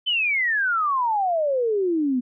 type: exponential sweep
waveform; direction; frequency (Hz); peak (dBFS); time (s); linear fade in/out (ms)
sine; down; 3093 to 241; -19; 0.06-2.21; 20
effects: none